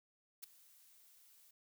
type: noise with ADSR envelope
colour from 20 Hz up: blue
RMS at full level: -45 dBFS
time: 0.42-1.51 s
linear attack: 19 ms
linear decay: 5 ms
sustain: -20 dB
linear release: 5 ms
effects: none